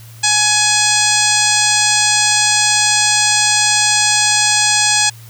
harmonic tone with a mistuned harmonic, 841 Hz, G#5, 22 cents sharp, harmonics 1 / 2 / 3 / 4 / 5 / 6 / 7 / 8 / 9 / 10, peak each -20 / -20 / -20 / -20 / -20 / -20 / -20 / -20 / -20 / -20 dBFS, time 0.23-5.1 s, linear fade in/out 10 ms, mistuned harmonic 6, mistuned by -40 cents, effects added 114 Hz sine -35 dBFS peak until 5.29 s + white hiss -43 dBFS RMS until 5.29 s

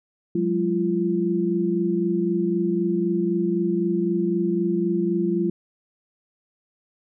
sine tone cluster, 180.3 / 204.2 / 342.6 Hz, F#3 / G#3 / F4, -45 / -29 / -33 cents, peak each -25 / -26 / -22 dBFS, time 0.35-5.5 s, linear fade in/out 5 ms, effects none

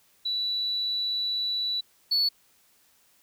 sine tone pair in turn, 3948 / 4431 Hz, B7 / C#8, -1 / -2 cents, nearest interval major second, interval 199 cents, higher second, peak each -25 / -19 dBFS, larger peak second, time 0.25-1.81 / 2.11-2.29 s, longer first, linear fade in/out 10 ms, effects tanh soft clip ceiling -19 dBFS + white hiss -63 dBFS RMS until 3.22 s

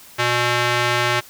square tone with band-pass filter, 121.2 Hz, B2, 32 cents flat, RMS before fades -19 dBFS, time 0.18-1.21 s, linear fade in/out 20 ms, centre 2100 Hz, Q 0.8, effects white hiss -44 dBFS RMS until 1.29 s

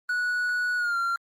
triangle tone with pitch glide, 1469 to 1378.6 Hz, F#6 to F6, -13 to -23 cents, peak -22 dBFS, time 0.09-1.16 s, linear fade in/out 2 ms, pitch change -110 cents, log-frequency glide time 0.77-0.97 s, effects Opus 24 kbps

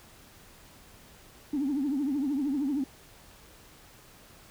sine tone with vibrato, 279.9 Hz, C#4, 17 cents sharp, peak -25 dBFS, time 1.53-2.84 s, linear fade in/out 5 ms, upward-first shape triangle, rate 13 Hz, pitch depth 170 cents each way, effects tanh soft clip ceiling -22 dBFS + pink hiss -54 dBFS RMS until 4.5 s

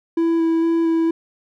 triangle tone with vibrato, 330 Hz, E4, 2 cents sharp, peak -13 dBFS, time 0.17-1.11 s, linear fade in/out 5 ms, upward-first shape square, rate 2.2 Hz, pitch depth 10 cents each way, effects none

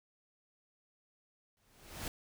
pink noise with exponential growth, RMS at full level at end -38 dBFS, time 1.57-2.08 s, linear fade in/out 1 ms, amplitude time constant 110 ms, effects none

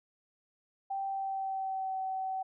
sine tone with pitch glide, 781 to 761 Hz, G5 to F#5, -7 to +48 cents, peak -32 dBFS, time 0.9-2.43 s, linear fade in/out 10 ms, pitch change -45 cents, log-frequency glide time 1.06-1.97 s, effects none

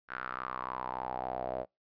sawtooth tone with band-pass filter sweep, 63.5 Hz, B1, 49 cents sharp, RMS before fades -38 dBFS, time 0.08-1.66 s, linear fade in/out 50 ms, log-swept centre 1500 to 600 Hz, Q 5.6, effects noise-tail reverb RT60 0.2 s tail -25 dB re dry + resampled to 11025 Hz

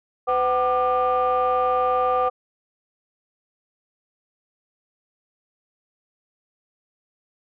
sine tone cluster, 505 / 753 / 1195 Hz, B4 / F#5 / D6, +39 / +30 / +30 cents, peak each -21 dBFS, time 0.27-2.3 s, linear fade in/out 20 ms, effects tanh soft clip ceiling -13 dBFS

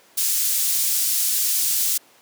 pink high-pass noise, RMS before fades -21 dBFS, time 0.17-1.98 s, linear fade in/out 10 ms, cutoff 6900 Hz, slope 12 dB/octave, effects pink hiss -53 dBFS RMS until 2.21 s + high-pass 300 Hz 12 dB/octave

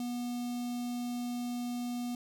square tone with notch filter, 243.2 Hz, B3, 26 cents flat, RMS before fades -36 dBFS, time 0-2.15 s, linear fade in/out 2 ms, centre 1600 Hz, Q 0.63, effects none

